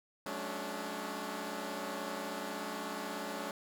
10% pulse chord, D major seventh, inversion first, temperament equal with one note detuned, 185 / 215.2 / 277.2 / 293.7 Hz, F#3 / A3 / C#4 / D4, 0 / -38 / 0 / 0 cents, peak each -37 / -34 / -36 / -35 dBFS, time 0.26-3.51 s, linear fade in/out 2 ms, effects none

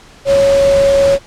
sine tone in noise, 554.4 Hz, C#5, in tune, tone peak -7 dBFS, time 0.25-1.19 s, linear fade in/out 50 ms, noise pink, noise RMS -22 dBFS, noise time 0.25-1.19 s, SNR +12 dB, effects pink hiss -41 dBFS RMS until 1.26 s + low-pass 7000 Hz 12 dB/octave

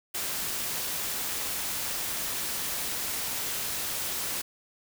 white noise, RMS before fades -32 dBFS, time 0.14-4.42 s, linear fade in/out 10 ms, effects none

